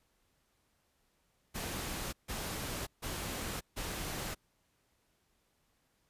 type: noise bursts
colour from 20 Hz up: pink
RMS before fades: -39 dBFS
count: 4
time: 1.54-4.35 s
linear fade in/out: 20 ms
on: 590 ms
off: 150 ms
effects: pink hiss -75 dBFS RMS until 6.09 s + resampled to 32000 Hz